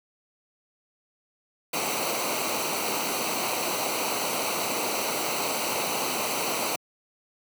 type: noise with comb filter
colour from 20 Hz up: pink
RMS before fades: -28 dBFS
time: 1.73-6.76 s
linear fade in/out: 5 ms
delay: 0.58 ms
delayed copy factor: -0.7
effects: high-pass 200 Hz 12 dB/octave